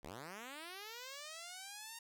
5% pulse linear sweep, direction up, 59.4 to 932 Hz, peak -36 dBFS, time 0.03-1.99 s, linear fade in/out 5 ms, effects none

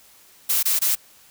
blue noise bursts, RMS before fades -20 dBFS, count 3, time 0.49-0.954 s, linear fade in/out 10 ms, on 140 ms, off 22 ms, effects white hiss -52 dBFS RMS until 1.3 s

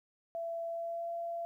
sine tone with pitch glide, 670 to 679.7 Hz, E5 to F5, +28 to -47 cents, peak -35 dBFS, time 0.35-1.45 s, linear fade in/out 0 ms, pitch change +25 cents, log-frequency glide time 0.67-1.11 s, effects 12-bit

